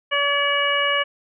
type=harmonic tone with a mistuned harmonic; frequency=570 Hz; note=C#5; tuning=48 cents sharp; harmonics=1 / 2 / 3 / 4 / 5; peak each=-25 / -24 / -24 / -25 / -23 dBFS; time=0.11-1.04 s; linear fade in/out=20 ms; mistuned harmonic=5; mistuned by=+33 cents; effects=none